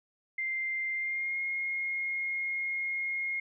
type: tone with pitch glide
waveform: sine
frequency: 2093 to 2146 Hz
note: C7 to C7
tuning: 0 to +43 cents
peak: -30 dBFS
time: 0.38-3.4 s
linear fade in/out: 5 ms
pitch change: +43 cents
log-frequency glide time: 0.94-1.39 s
effects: none